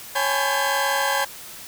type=tone cluster; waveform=30% pulse; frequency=552 / 815 / 857 / 1009 / 1587 Hz; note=C#5 / G#5 / A5 / B5 / G6; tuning=-7 / -33 / -46 / +37 / +21 cents; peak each=-24 dBFS; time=0.15-1.25 s; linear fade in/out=10 ms; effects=white hiss -39 dBFS RMS until 1.67 s